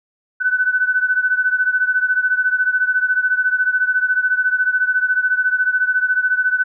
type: beating tone pair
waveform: sine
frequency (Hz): 1500 / 1514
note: F#6 / F#6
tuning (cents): +23 / +39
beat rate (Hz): 14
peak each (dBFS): -16 / -19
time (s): 0.4-6.64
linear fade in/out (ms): 20
effects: none